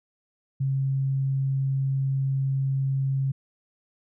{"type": "tone", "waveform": "sine", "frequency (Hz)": 135.3, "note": "C#3", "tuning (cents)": -42, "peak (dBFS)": -22, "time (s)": [0.6, 3.32], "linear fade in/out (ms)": 10, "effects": []}